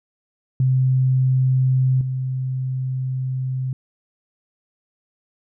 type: tone with level steps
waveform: sine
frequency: 130 Hz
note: C3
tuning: 11 cents flat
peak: -14 / -21 dBFS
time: 0.6-3.73 s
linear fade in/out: 2 ms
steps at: 2.01 s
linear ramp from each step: 2 ms
effects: none